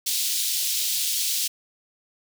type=high-pass noise; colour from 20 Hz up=pink; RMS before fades=-25 dBFS; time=0.06-1.48 s; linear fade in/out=10 ms; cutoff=3400 Hz; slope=24 dB/octave; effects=none